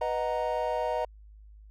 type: chord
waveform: triangle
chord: B major seventh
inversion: none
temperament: equal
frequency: 493.9 / 622.3 / 740 / 932.3 Hz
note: B4 / D#5 / F#5 / A#5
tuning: 0 / 0 / 0 / 0 cents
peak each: -31 / -29 / -33 / -31 dBFS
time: 0.01-1.05 s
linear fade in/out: 5 ms
effects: added 52 Hz sine -48 dBFS peak until 1.7 s